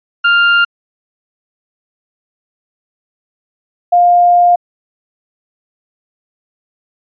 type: tone pair in turn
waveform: 35% pulse / sine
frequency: 1399 / 704.4 Hz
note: F6 / F5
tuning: +3 / +15 cents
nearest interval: octave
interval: 1188 cents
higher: first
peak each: -5 dBFS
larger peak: neither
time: 0.24-0.65 / 3.92-4.56 s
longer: second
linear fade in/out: 10 ms
effects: resampled to 11025 Hz